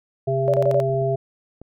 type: harmonic tone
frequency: 133.8 Hz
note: C3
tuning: 39 cents sharp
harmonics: 1 / 3 / 5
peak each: -23 / -23 / -23 dBFS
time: 0.27-1.16 s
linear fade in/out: 10 ms
type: tone bursts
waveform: sine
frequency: 575 Hz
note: D5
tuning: 37 cents flat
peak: -16 dBFS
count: 4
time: 0.48-0.801 s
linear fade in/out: 0 ms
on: 57 ms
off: 31 ms
type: clicks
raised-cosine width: 2 ms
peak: -26 dBFS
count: 4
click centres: 0.895 / 0.942 / 1.019 / 1.616 s
effects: none